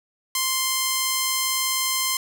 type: tone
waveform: 5% pulse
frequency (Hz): 1046.5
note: C6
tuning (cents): 0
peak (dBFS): -9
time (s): 0.35-2.17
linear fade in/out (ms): 2
effects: none